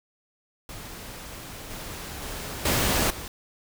pink noise with level steps, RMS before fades -40 / -37 / -35 / -23 / -37 dBFS, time 0.69-3.28 s, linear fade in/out 2 ms, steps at 1.7 / 2.22 / 2.65 / 3.1 s, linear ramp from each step 5 ms, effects none

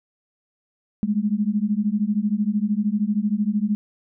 sine beating tone pair, 202.4 / 215.4 Hz, G#3 / A3, -44 / -37 cents, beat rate 13 Hz, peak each -22 dBFS, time 1.03-3.75 s, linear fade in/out 0 ms, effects none

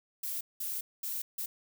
violet noise bursts at uneven times, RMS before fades -36 dBFS, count 4, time 0.23-0.41 / 0.6-0.81 / 1.03-1.22 / 1.38-1.46 s, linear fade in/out 5 ms, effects none

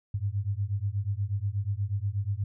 sine beating tone pair, 96.7 / 105 Hz, G2 / G#2, -23 / +19 cents, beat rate 8.3 Hz, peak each -30 dBFS, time 0.14-2.44 s, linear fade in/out 5 ms, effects none

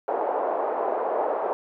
white band-pass noise, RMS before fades -26 dBFS, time 0.08-1.53 s, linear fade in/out 0 ms, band 440 to 810 Hz, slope 24 dB/octave, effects none

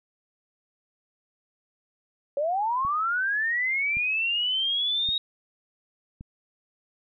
sine linear sweep, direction up, 547 to 3793 Hz, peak -23 dBFS, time 2.37-5.18 s, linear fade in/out 2 ms
click train, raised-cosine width 5 ms, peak -28 dBFS, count 4, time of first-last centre 2.85-6.209 s, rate 0.893 Hz
effects none

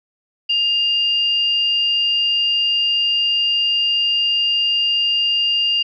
sine tone pair together, 2814 / 4777 Hz, F7 / D8, +12 / +29 cents, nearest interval major sixth, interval 917 cents, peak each -15 / -25 dBFS, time 0.49-5.83 s, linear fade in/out 10 ms, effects none

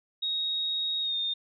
sine tone with pitch glide, 3764 to 3653 Hz, A#7 to A#7, +16 to -36 cents, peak -27 dBFS, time 0.22-1.34 s, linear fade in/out 10 ms, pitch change -52 cents, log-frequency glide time 1.01-1.16 s, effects none

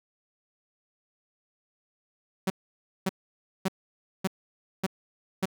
sawtooth tone bursts, 189.9 Hz, F#3, 45 cents sharp, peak -20 dBFS, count 6, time 2.47-5.456 s, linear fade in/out 5 ms, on 31 ms, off 560 ms, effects none

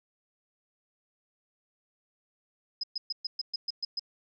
sine tone bursts, 5060 Hz, D#8, 28 cents sharp, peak -29 dBFS, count 9, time 2.81-3.995 s, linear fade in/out 5 ms, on 25 ms, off 120 ms, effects none

